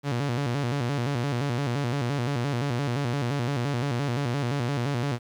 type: tone with vibrato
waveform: sawtooth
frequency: 130.81 Hz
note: C3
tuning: in tune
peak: -21 dBFS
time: 0.03-5.19 s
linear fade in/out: 50 ms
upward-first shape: square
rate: 5.8 Hz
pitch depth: 150 cents each way
effects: low-pass 6000 Hz 12 dB/octave + 9-bit